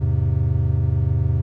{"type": "chord", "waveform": "triangle", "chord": "E augmented", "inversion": "none", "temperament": "equal", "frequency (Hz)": [82.41, 103.83, 130.81], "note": ["E2", "G#2", "B#2"], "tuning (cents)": [0, 0, 0], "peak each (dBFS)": -19, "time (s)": [0, 1.42], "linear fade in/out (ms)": 20, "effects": []}